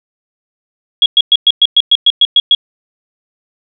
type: tone bursts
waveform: sine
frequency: 3322 Hz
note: G#7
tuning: in tune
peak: -3 dBFS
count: 11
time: 1.02-2.549 s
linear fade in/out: 2 ms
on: 39 ms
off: 110 ms
effects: none